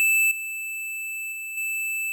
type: tone with level steps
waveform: square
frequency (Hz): 2637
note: E7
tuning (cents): 0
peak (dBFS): -18 / -30 / -32 / -26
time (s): 0-2.12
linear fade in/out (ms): 0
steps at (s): 0.31 / 1.32 / 1.57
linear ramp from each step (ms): 5
effects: none